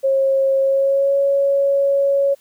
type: tone with pitch glide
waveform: sine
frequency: 540 to 556.1 Hz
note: C#5 to C#5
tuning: -45 to +5 cents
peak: -13 dBFS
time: 0.03-2.35 s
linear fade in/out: 20 ms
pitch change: +50 cents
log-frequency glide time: 0.61-1.16 s
effects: white hiss -56 dBFS RMS until 2.4 s